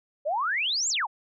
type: exponential two-way sweep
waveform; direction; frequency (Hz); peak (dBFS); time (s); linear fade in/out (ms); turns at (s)
sine; up then down; 554.4 to 7700 to 734; -24; 0.25-1.07; 20; 0.89
effects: none